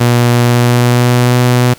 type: tone with pitch glide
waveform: sawtooth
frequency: 120.5 to 123.46 Hz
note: B2 to B2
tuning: -42 to 0 cents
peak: -3 dBFS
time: 0-1.74 s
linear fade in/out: 10 ms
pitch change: +42 cents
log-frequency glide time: 0.44-1.36 s
effects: pink hiss -38 dBFS RMS until 1.78 s